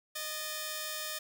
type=tone pair together; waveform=5% pulse; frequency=616 / 1742.3 Hz; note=D#5 / A6; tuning=-17 / -17 cents; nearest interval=octave + tritone; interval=1800 cents; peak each=-27 / -29 dBFS; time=0.15-1.19 s; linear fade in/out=10 ms; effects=none